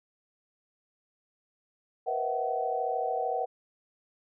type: tone cluster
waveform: sine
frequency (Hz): 476.8 / 510 / 635 / 677 / 755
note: A#4 / C5 / D#5 / E5 / F#5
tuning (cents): +39 / -44 / +35 / +46 / +35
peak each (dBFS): -34 / -37 / -37 / -37 / -30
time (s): 2.06-3.46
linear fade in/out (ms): 20
effects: none